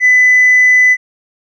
triangle tone with tanh clipping, 2002 Hz, B6, 23 cents sharp, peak -5 dBFS, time 0-0.97 s, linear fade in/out 50 ms, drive 5 dB, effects none

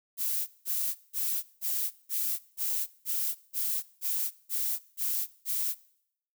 violet noise bursts, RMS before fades -30 dBFS, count 12, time 0.17-5.75 s, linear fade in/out 50 ms, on 300 ms, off 180 ms, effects noise-tail reverb RT60 0.7 s tail -21 dB re dry

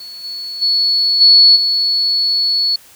sine tone with level steps, 4404 Hz, C#8, 12 cents flat, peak -29 / -23 / -11 / -4 / -12 dBFS, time 0-2.76 s, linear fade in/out 5 ms, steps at 0.23 / 0.61 / 1.2 / 1.55 s, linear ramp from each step 20 ms, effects white hiss -44 dBFS RMS until 2.95 s

